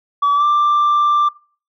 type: tone with pitch glide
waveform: sine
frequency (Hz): 1145 to 1180.6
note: D6 to D6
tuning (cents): -44 to +9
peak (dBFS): -9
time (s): 0.22-1.29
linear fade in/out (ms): 10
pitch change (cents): +53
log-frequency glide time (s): 0.35-0.44
effects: noise-tail reverb RT60 0.4 s tail -22 dB re dry + tanh soft clip ceiling -10 dBFS